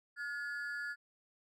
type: ring-modulated tone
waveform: triangle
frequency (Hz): 1568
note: G6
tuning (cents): 0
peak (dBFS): -33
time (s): 0.16-0.96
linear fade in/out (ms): 50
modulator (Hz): 139
effects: none